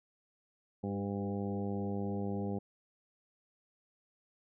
harmonic tone with a mistuned harmonic, 100.4 Hz, G2, 42 cents sharp, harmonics 1 / 2 / 3 / 4 / 5 / 6 / 7 / 8, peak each -40 / -36 / -44 / -42 / -44 / -54 / -50 / -48 dBFS, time 0.83-2.59 s, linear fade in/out 10 ms, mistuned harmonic 4, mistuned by -15 cents, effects none

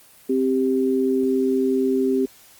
sine tone pair together, 262.3 / 393 Hz, C4 / G4, +4 / +4 cents, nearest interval perfect fifth, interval 700 cents, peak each -20 dBFS, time 0.29-2.26 s, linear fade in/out 10 ms, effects white hiss -50 dBFS RMS until 2.59 s + Opus 24 kbps

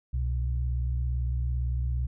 sine tone pair together, 64.8 / 122.56 Hz, C2 / B2, -16 / -13 cents, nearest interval major seventh, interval 1103 cents, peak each -26 / -33 dBFS, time 0.13-2.07 s, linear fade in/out 10 ms, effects none

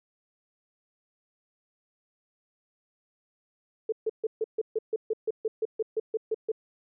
sine tone bursts, 440 Hz, A4, in tune, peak -24 dBFS, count 16, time 3.89-6.518 s, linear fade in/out 5 ms, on 33 ms, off 140 ms, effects none

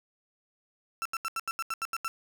35% pulse tone bursts, 1341 Hz, E6, 29 cents sharp, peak -28 dBFS, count 10, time 1.02-2.08 s, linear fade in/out 0 ms, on 34 ms, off 80 ms, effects none

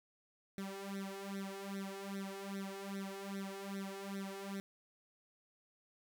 sawtooth tone with flanger, 196 Hz, G3, in tune, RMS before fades -44 dBFS, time 0.58-4.6 s, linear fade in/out 0 ms, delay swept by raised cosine 0.51 to 2.41 ms, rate 2.5 Hz, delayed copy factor +0.95, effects none

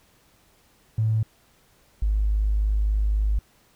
triangle tone pair in turn, 110 / 51.91 Hz, A2 / G#1, 0 / 0 cents, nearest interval octave + minor second, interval 1300 cents, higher first, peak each -15 dBFS, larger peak neither, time 0.98-1.23 / 2.02-3.39 s, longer second, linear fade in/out 5 ms, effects tanh soft clip ceiling -17 dBFS + pink hiss -60 dBFS RMS until 3.75 s

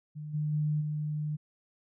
sine tone with level steps, 151 Hz, D3, 48 cents sharp, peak -37 / -28 / -26 / -30 dBFS, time 0.15-1.37 s, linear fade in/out 20 ms, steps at 0.33 / 0.52 / 0.8 s, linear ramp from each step 20 ms, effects none

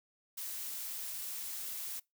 blue noise, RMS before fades -41 dBFS, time 0.37-2 s, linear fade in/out 10 ms, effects noise-tail reverb RT60 0.2 s tail -24 dB re dry

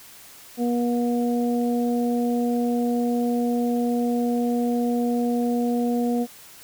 harmonic tone, 240 Hz, B3, 49 cents flat, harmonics 1 / 2 / 3, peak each -21 / -27 / -31 dBFS, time 0.57-6.27 s, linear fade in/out 50 ms, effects white hiss -46 dBFS RMS until 6.63 s

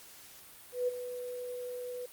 sine tone with ADSR envelope, 494.6 Hz, B4, 3 cents sharp, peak -26 dBFS, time 0.72-2.06 s, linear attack 160 ms, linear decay 17 ms, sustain -11 dB, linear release 5 ms, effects white hiss -53 dBFS RMS until 2.12 s + Opus 48 kbps

